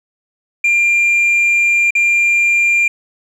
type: tone with dropouts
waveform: sine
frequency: 2390 Hz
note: D7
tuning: 30 cents sharp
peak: -7 dBFS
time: 0.64-2.88 s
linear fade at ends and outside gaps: 5 ms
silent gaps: 1.907-1.951 s
effects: tanh soft clip ceiling -9 dBFS + 8-bit